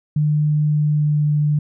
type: tone with pitch glide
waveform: sine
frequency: 150.4 to 148.84 Hz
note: D3 to D3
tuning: +42 to +24 cents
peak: -14 dBFS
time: 0.16-1.59 s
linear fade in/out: 5 ms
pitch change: -18 cents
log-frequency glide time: 0.63-1.3 s
effects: none